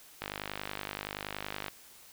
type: click train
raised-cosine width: 0.3 ms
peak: -19 dBFS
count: 75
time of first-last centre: 0.22-1.682 s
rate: 50.6 Hz
effects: white hiss -55 dBFS RMS until 2.12 s